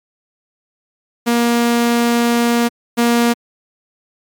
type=tone pair in turn; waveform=sawtooth; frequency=236.4 / 236.4 Hz; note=A#3 / A#3; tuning=+24 / +24 cents; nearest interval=unison; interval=0 cents; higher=neither; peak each=-8 / -7 dBFS; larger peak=second; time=1.26-2.69 / 2.97-3.34 s; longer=first; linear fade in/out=20 ms; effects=MP3 96 kbps